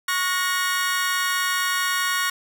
sawtooth chord, F# major, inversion second, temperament equal with one note detuned, 1108.7 / 1445.3 / 1864.7 Hz, C#6 / F#6 / A#6, 0 / -41 / 0 cents, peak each -22 dBFS, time 0.08-2.3 s, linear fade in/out 5 ms, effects none

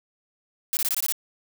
blue noise bursts, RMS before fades -25 dBFS, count 7, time 0.73-1.123 s, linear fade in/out 0 ms, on 39 ms, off 20 ms, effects none

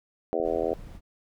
harmonic tone, 82.41 Hz, E2, in tune, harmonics 3 / 4 / 5 / 6 / 7 / 8 / 9, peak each -40 / -33 / -30 / -30 / -32 / -32 / -36 dBFS, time 0.33-0.74 s, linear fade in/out 0 ms
click train, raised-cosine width 5 ms, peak -34 dBFS, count 8, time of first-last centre 0.4-0.951 s, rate 12.7 Hz
brown noise, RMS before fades -43 dBFS, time 0.42-1.01 s, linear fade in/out 50 ms
effects none

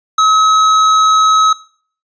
square tone, 1282 Hz, E6, 49 cents flat, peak -8 dBFS, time 0.18-1.53 s, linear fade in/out 5 ms, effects noise-tail reverb RT60 0.5 s tail -20 dB re dry + resampled to 16000 Hz

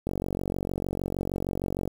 click train, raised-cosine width 2 ms, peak -16 dBFS, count 85, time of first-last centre 0.07-1.876 s, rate 46.5 Hz, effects 7-bit

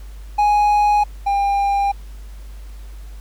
triangle tone pair in turn, 830.6 / 800.1 Hz, G#5 / G5, 0 / +35 cents, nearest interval minor second, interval 65 cents, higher first, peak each -10 / -13 dBFS, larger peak first, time 0.38-1.04 / 1.26-1.92 s, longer neither, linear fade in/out 10 ms, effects added 50 Hz sine -32 dBFS peak until 3.2 s + pink hiss -50 dBFS RMS until 3.2 s

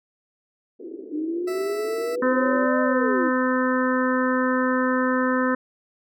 pink band-pass noise, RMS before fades -37 dBFS, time 0.79-2.66 s, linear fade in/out 10 ms, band 310 to 410 Hz, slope 48 dB/octave
sine linear two-way sweep, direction up then down, 296.2 to 610 to 296.2 Hz, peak -24 dBFS, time 1.12-3.3 s, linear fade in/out 20 ms, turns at 2.82 s
20% pulse tone, 659.3 Hz, E5, in tune, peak -27 dBFS, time 1.47-2.16 s, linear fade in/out 10 ms
harmonic tone, 255.7 Hz, C4, 40 cents flat, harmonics 1 / 2 / 4 / 5 / 6 / 7, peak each -22 / -25 / -28 / -29 / -30 / -30 dBFS, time 2.22-5.55 s, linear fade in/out 5 ms
effects none

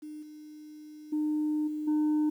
sine tone with level steps, 303.6 Hz, D#4, 42 cents flat, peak -39 / -44 / -25 / -31 / -21 dBFS, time 0.02-2.3 s, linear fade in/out 10 ms, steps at 0.22 / 1.12 / 1.67 / 1.87 s, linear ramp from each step 10 ms, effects tanh soft clip ceiling -23 dBFS + 10-bit

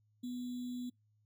sine tone with sample-and-hold, 246.9 Hz, B3, in tune, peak -38 dBFS, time 0.23-0.9 s, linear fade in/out 10 ms, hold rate 3675 Hz, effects noise-tail reverb RT60 0.2 s tail -25 dB re dry + added 106 Hz sine -70 dBFS peak until 1.25 s

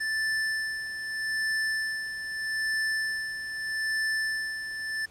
square tone with tremolo, 1760 Hz, A6, in tune, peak -26 dBFS, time 0-5.06 s, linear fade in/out 10 ms, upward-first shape sine, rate 0.8 Hz, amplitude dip 60%, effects pink hiss -56 dBFS RMS until 5.1 s + low-pass 9000 Hz 12 dB/octave

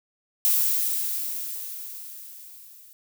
violet noise with level ramp, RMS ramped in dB -20 to -50 dBFS, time 0.45-2.93 s, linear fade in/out 0 ms, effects none

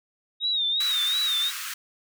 sine tone with vibrato, 3729 Hz, A#7, in tune, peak -22 dBFS, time 0.4-1.52 s, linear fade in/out 50 ms, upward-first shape sine, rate 2.8 Hz, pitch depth 92 cents each way
pink high-pass noise, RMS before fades -34 dBFS, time 0.8-1.74 s, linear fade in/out 5 ms, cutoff 1200 Hz, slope 48 dB/octave
effects none

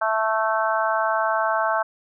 harmonic tone, 220 Hz, A3, in tune, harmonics 3 / 4 / 5 / 6 / 7, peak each -24 / -25 / -26 / -27 / -27 dBFS, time 0.01-1.83 s, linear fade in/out 10 ms, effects none

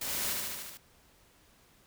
white noise with echo, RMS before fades -36 dBFS, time 0.01-0.33 s, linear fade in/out 5 ms, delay 74 ms, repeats 6, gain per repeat -2 dB, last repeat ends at 0.774 s, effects pink hiss -63 dBFS RMS until 1.86 s

